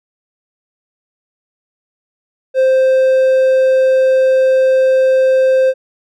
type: tone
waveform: triangle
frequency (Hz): 523.3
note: C5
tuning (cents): 0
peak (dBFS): -6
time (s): 2.54-5.74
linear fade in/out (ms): 50
effects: none